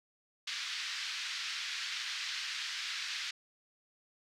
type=band-pass noise; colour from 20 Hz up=white; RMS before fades=-39 dBFS; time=0.47-3.31 s; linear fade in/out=5 ms; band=1500 to 4900 Hz; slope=24 dB/octave; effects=none